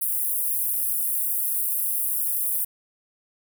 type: high-pass noise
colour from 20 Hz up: pink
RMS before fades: -25 dBFS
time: 0.01-2.65 s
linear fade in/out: 10 ms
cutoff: 10000 Hz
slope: 48 dB/octave
effects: none